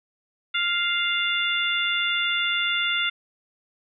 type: harmonic tone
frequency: 698.5 Hz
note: F5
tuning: in tune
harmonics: 2 / 3 / 4 / 5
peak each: -27 / -27 / -27 / -27 dBFS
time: 0.54-3.1 s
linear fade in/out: 10 ms
effects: none